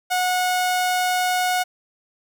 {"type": "tone", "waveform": "sawtooth", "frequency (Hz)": 730, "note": "F#5", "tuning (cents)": -24, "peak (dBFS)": -15, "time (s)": [0.1, 1.64], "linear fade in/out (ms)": 20, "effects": []}